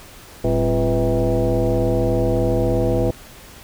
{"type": "tone with frequency modulation", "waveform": "sine", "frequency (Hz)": 192.7, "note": "G3", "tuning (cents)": -29, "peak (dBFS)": -15, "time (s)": [0.44, 3.11], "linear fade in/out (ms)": 5, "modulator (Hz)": 151, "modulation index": 2.9, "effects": ["pink hiss -42 dBFS RMS until 3.63 s"]}